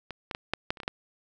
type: clicks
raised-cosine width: 0.3 ms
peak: -21 / -17 / -16 / -10 / -11 / -30 / -20 / -29 / -12 dBFS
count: 9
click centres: 0.107 / 0.312 / 0.349 / 0.536 / 0.705 / 0.772 / 0.802 / 0.833 / 0.879 s
effects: none